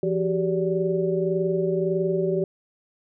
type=tone cluster; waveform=sine; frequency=170.1 / 380.6 / 402.3 / 577 Hz; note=F3 / F#4 / G4 / D5; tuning=-45 / +49 / +45 / -31 cents; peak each=-27 / -23 / -30 / -29 dBFS; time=0.03-2.44 s; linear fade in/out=2 ms; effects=none